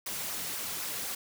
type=noise with flanger; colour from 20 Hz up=white; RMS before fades=-36 dBFS; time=0.06-1.15 s; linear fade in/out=5 ms; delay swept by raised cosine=0.26 to 3.36 ms; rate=3.9 Hz; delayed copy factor=-0.5; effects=none